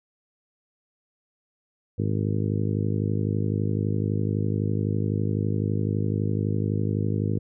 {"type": "harmonic tone", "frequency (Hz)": 51.91, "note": "G#1", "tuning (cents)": 0, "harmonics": [2, 3, 4, 5, 6, 7, 8, 9], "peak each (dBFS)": [-25, -29, -31, -33, -35, -36, -37, -38], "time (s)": [1.98, 7.39], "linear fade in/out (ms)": 10, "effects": []}